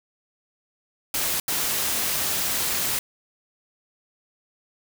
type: noise bursts at uneven times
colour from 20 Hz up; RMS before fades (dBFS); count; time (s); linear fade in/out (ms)
white; -25; 2; 1.14-1.4 / 1.48-2.99; 2
effects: none